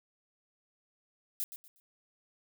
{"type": "noise with echo", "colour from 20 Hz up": "violet", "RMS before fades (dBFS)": -34, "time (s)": [1.4, 1.44], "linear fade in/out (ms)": 0, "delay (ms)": 120, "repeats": 3, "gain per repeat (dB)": -11, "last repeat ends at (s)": 1.8, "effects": []}